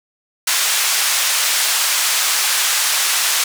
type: band-pass noise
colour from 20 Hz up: white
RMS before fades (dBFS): -17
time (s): 0.47-3.44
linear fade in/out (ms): 5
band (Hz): 1000 to 9200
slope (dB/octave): 12
effects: none